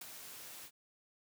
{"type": "noise with ADSR envelope", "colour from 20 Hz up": "white", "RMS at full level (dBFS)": -44, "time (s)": [0.01, 0.71], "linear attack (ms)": 6, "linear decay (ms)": 13, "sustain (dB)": -6, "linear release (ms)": 62, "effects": ["high-pass 100 Hz 12 dB/octave"]}